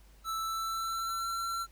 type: tone with pitch glide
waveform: square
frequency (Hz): 1318.5 to 1354.8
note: E6 to E6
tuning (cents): 0 to +47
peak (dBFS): -33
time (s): 0.24-1.67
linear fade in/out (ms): 50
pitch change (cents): +47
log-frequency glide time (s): 0.41-1.26
effects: added 50 Hz sine -55 dBFS peak until 1.71 s + pink hiss -64 dBFS RMS until 1.71 s